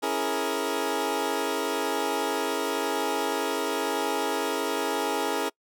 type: chord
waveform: 20% pulse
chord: A# half-diminished seventh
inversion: first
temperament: equal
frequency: 277.2 / 329.6 / 415.3 / 466.2 Hz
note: C#4 / E4 / G#4 / A#4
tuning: 0 / 0 / 0 / 0 cents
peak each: -28 / -28 / -25 / -26 dBFS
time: 0.02-5.5 s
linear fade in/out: 20 ms
effects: noise-tail reverb RT60 0.1 s tail -26 dB re dry